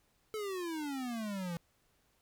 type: exponential sweep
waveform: square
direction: down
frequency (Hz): 440.6 to 165.9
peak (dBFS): -37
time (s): 0.34-1.57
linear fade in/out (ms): 0
effects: pink hiss -73 dBFS RMS until 2.21 s